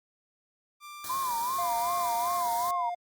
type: tone with tremolo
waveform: sawtooth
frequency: 1183 Hz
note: D6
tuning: 12 cents sharp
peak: -38 dBFS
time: 0.8-2.43 s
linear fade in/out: 50 ms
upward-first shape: sine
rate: 1.1 Hz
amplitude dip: 35%
type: band-stop noise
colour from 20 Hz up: white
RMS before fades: -39 dBFS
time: 1.04-2.71 s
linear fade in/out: 2 ms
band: 1800 to 3500 Hz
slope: 48 dB/octave
type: tone with vibrato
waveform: sine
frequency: 1000 Hz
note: B5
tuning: 21 cents sharp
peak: -28 dBFS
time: 1.09-2.9 s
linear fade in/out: 10 ms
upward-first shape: sine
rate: 2.6 Hz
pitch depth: 140 cents each way
type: tone with pitch glide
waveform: triangle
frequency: 699 to 705.5 Hz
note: F5 to F5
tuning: +1 to +17 cents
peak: -29 dBFS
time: 1.58-2.95 s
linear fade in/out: 10 ms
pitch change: +16 cents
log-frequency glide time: 2.03-2.78 s
effects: Opus 48 kbps